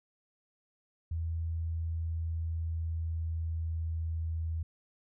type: tone with pitch glide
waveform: sine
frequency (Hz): 82.2 to 81.35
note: E2 to E2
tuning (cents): -4 to -22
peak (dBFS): -31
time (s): 1.11-4.63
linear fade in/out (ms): 5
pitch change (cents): -18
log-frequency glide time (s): 1.59-4.34
effects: none